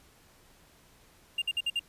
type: tone bursts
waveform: triangle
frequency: 2800 Hz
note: F7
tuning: 4 cents sharp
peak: -25 dBFS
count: 5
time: 1.38-1.795 s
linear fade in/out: 5 ms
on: 39 ms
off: 55 ms
effects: pink hiss -60 dBFS RMS until 1.88 s + resampled to 32000 Hz